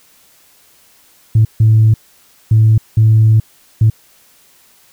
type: tone bursts at uneven times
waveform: sine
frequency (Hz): 110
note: A2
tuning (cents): 0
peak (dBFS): -4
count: 5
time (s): 1.35-1.45 / 1.6-1.94 / 2.51-2.78 / 2.97-3.4 / 3.81-3.9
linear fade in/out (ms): 5
effects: tanh soft clip ceiling -2 dBFS + white hiss -49 dBFS RMS until 4.92 s